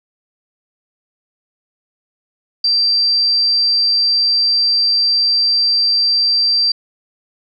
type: tone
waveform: sine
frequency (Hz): 4699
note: D8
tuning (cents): 0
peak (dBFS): -11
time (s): 2.64-6.72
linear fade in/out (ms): 5
effects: none